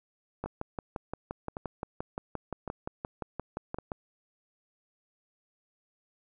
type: two click trains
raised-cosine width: 1 ms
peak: -22 / -20 dBFS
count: 4 / 21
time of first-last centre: 0.46-3.786 / 0.44-3.918 s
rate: 0.902 / 5.75 Hz
effects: none